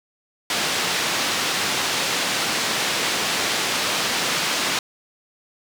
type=band-pass noise; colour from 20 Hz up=white; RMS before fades=-23 dBFS; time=0.5-4.79 s; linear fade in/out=2 ms; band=150 to 4800 Hz; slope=12 dB/octave; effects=none